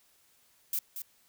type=noise with echo; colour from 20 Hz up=violet; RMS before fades=-31 dBFS; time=0.73-0.79 s; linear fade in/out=2 ms; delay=230 ms; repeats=1; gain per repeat=-8 dB; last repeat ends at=1.02 s; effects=white hiss -66 dBFS RMS until 1.28 s